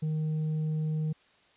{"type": "tone with tanh clipping", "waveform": "sine", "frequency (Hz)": 155.56, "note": "D#3", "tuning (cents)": 0, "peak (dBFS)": -28, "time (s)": [0.02, 1.13], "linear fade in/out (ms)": 10, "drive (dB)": 3, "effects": ["white hiss -63 dBFS RMS until 1.56 s", "resampled to 8000 Hz"]}